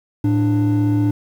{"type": "tone pair together", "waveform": "triangle", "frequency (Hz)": [110.48, 295.6], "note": ["A2", "D4"], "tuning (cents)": [8, 11], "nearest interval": "octave + perfect fourth", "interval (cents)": 1703, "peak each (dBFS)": -14, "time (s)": [0.24, 1.11], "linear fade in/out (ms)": 5, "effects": ["tanh soft clip ceiling -7 dBFS", "8-bit"]}